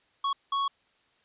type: tone bursts at uneven times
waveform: square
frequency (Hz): 1109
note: C#6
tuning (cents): 0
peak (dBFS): -26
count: 2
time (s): 0.24-0.33 / 0.52-0.68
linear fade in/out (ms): 5
effects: white hiss -67 dBFS RMS until 1.24 s + resampled to 8000 Hz